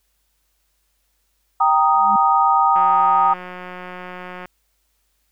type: chord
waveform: sine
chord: Eb major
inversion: first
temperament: equal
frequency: 784 / 932.3 / 1244.5 Hz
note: G5 / Bb5 / Eb6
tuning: 0 / 0 / 0 cents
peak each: -17 / -17 / -16 dBFS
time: 1.6-3.34 s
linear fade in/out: 10 ms
type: tone with exponential growth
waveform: sine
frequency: 205 Hz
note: G#3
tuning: 22 cents flat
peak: -23 dBFS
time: 1.87-2.16 s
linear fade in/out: 2 ms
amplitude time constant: 61 ms
type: click train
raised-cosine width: 0.5 ms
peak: -19 dBFS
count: 308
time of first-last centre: 2.76-4.456 s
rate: 181 Hz
effects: added 50 Hz sine -68 dBFS peak until 5.31 s + white hiss -68 dBFS RMS until 5.31 s